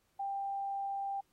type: tone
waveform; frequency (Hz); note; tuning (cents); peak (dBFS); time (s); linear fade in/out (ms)
sine; 791; G5; +15; -34; 0.19-1.21; 10
effects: pink hiss -75 dBFS RMS until 1.32 s + AAC 48 kbps